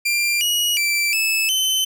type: tone with pitch steps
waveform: sawtooth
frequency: 2379 / 2903 / 2339 / 2612 / 3057 Hz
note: D7 / F#7 / D7 / E7 / G7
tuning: +22 / -34 / -8 / -17 / -44 cents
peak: -14 dBFS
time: 0.05-1.85 s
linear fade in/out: 10 ms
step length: 360 ms
effects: none